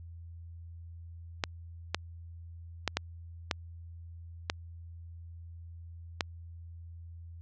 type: clicks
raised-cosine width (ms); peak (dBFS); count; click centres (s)
0.2; -10; 7; 1.438 / 1.946 / 2.877 / 2.97 / 3.512 / 4.499 / 6.208
effects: added 84 Hz sine -44 dBFS peak until 7.41 s + low-pass 6000 Hz 12 dB/octave